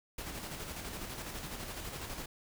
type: noise with tremolo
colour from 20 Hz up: pink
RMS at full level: -41 dBFS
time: 0.18-2.26 s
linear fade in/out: 5 ms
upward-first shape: square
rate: 12 Hz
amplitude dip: 35%
effects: none